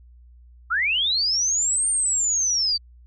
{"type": "linear two-way sweep", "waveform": "sine", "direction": "up then down", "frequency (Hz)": [1255, 8870, 4553], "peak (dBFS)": -19, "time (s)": [0.7, 2.78], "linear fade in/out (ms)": 20, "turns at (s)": 1.89, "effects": ["added 60 Hz sine -46 dBFS peak until 3.06 s"]}